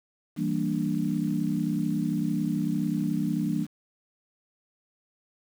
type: chord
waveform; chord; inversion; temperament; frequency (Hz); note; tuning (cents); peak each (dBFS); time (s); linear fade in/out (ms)
sine; E half-diminished seventh; none; equal with one note detuned; 164.81 / 196 / 231.9 / 293.7; E3 / G3 / Bb3 / D4; 0 / 0 / -9 / 0; -30; 0.36-3.67; 50
effects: 8-bit